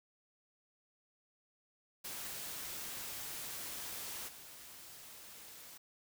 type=noise with level steps; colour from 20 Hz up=white; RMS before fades=-44 / -53 dBFS; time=2.04-5.78 s; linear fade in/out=10 ms; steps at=4.27 s; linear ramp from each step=20 ms; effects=none